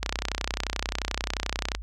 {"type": "click train", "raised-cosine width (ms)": 0.2, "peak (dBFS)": -9, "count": 55, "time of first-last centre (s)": [0.03, 1.75], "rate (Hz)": 31.4, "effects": ["added 52 Hz sine -34 dBFS peak until 1.82 s"]}